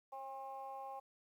sine tone with amplitude modulation, 806 Hz, G5, 48 cents sharp, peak -39 dBFS, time 0.12-1 s, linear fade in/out 10 ms, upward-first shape sine, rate 265 Hz, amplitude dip 100%, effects tanh soft clip ceiling -37 dBFS + 12-bit

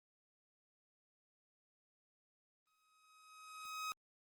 sawtooth tone with exponential growth, 1266 Hz, D#6, 30 cents sharp, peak -35 dBFS, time 2.67-3.92 s, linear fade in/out 0 ms, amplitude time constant 270 ms, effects Opus 24 kbps

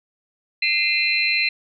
sine tone cluster, 2076 / 2431 / 2667 / 4101 Hz, C7 / D#7 / E7 / C8, -14 / -41 / +20 / -36 cents, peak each -23 dBFS, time 0.62-1.49 s, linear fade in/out 5 ms, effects none

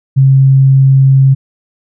sine tone, 134.7 Hz, C#3, 49 cents flat, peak -3 dBFS, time 0.16-1.35 s, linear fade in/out 20 ms, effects none

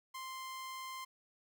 sawtooth tone, 1046.5 Hz, C6, in tune, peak -39 dBFS, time 0.14-1.05 s, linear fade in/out 10 ms, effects none

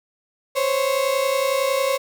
35% pulse tone pair together, 520 / 550.9 Hz, C5 / C#5, -11 / -11 cents, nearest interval minor second, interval 100 cents, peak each -21 / -19 dBFS, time 0.55-1.98 s, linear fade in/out 20 ms, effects 8-bit

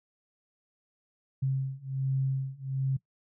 sine beating tone pair, 133.3 / 134.6 Hz, C3 / C3, +33 / +49 cents, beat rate 1.3 Hz, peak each -31 / -30 dBFS, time 1.42-2.97 s, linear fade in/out 10 ms, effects noise-tail reverb RT60 0.1 s tail -19 dB re dry

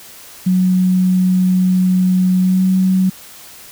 sine tone with pitch glide, 184.3 to 187.3 Hz, F#3 to F#3, -7 to +21 cents, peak -10 dBFS, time 0.46-3.1 s, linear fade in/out 10 ms, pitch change +28 cents, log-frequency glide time 2.41-2.63 s, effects white hiss -38 dBFS RMS until 3.71 s

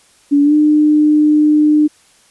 sine tone with pitch glide, 286.2 to 301.6 Hz, D4 to D4, -45 to +46 cents, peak -7 dBFS, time 0.31-1.88 s, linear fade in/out 20 ms, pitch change +91 cents, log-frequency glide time 0.43-0.54 s, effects white hiss -50 dBFS RMS until 2.3 s + resampled to 24000 Hz

